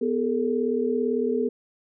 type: tone cluster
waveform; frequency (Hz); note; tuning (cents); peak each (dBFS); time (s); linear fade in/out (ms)
sine; 246.8 / 414.5 / 452.4; B3 / G#4 / A4; -1 / -3 / +48; -26; 0.01-1.49; 10
effects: none